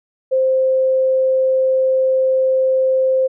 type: tone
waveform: sine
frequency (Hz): 523.3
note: C5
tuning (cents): 0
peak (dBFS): -12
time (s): 0.31-3.28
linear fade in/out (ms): 20
effects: none